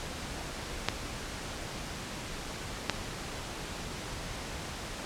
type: clicks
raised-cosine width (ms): 0.2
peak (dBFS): -8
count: 2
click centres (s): 0.886 / 2.897
effects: pink hiss -39 dBFS RMS until 5.05 s + low-pass 8000 Hz 12 dB/octave